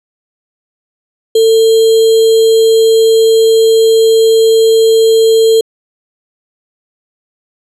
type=tone with sample-and-hold; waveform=sine; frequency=447.6 Hz; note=A4; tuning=30 cents sharp; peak=-4 dBFS; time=1.35-5.61 s; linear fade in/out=5 ms; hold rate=3675 Hz; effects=low-pass 11000 Hz 12 dB/octave